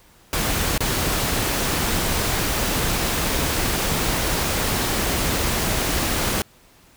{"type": "noise with dropouts", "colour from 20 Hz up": "pink", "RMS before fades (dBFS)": -22, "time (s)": [0.33, 6.42], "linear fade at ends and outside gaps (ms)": 1, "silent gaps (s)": [0.779, 0.805], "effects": ["pink hiss -53 dBFS RMS until 6.96 s"]}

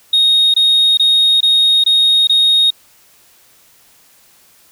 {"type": "tone bursts", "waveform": "sine", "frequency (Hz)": 3729, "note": "A#7", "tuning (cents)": 0, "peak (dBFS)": -6, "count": 6, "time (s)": [0.13, 2.705], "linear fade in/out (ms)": 5, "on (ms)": 410, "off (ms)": 23, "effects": ["tanh soft clip ceiling -6 dBFS", "white hiss -49 dBFS RMS until 4.71 s"]}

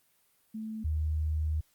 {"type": "tone pair in turn", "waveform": "sine", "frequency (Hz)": [219.2, 77.5], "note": ["A3", "D#2"], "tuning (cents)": [-6, -6], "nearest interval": "octave + tritone", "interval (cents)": 1800, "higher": "first", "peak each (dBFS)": [-35, -27], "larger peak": "second", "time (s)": [[0.54, 0.84], [0.84, 1.61]], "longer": "second", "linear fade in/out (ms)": 10, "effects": ["white hiss -69 dBFS RMS until 1.74 s", "Opus 32 kbps"]}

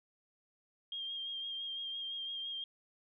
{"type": "tone with vibrato", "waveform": "sine", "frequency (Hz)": 3217, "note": "G7", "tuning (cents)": 44, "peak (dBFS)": -38, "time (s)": [0.92, 2.64], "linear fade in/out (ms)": 2, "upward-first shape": "sine", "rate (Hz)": 5.9, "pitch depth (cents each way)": 27, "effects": []}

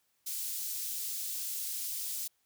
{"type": "high-pass noise", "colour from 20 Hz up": "white", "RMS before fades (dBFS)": -37, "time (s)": [0.26, 2.28], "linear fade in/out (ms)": 10, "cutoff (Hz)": 4900, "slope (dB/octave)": 12, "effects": ["white hiss -75 dBFS RMS until 2.45 s"]}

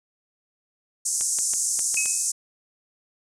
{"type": "band-pass noise", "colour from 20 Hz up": "pink", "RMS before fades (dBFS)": -25, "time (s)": [1.05, 2.32], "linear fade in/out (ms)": 10, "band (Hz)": [6100, 9600], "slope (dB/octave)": 48}
{"type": "clicks", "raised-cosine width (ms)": 0.2, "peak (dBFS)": -19, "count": 6, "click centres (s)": [1.21, 1.387, 1.536, 1.792, 1.944, 2.058]}
{"type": "tone with exponential decay", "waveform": "sine", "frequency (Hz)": 2551, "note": "D#7", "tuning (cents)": 43, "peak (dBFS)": -21, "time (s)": [1.97, 2.29], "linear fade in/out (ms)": 2, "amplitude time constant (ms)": 69}
{"effects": []}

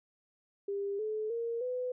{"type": "tone with pitch steps", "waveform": "sine", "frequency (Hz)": [400, 431.2, 464.8, 501.1], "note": ["G4", "A4", "A#4", "B4"], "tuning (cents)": [35, -35, -5, 25], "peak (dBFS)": -32, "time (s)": [0.68, 1.92], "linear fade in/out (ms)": 5, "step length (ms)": 310, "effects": []}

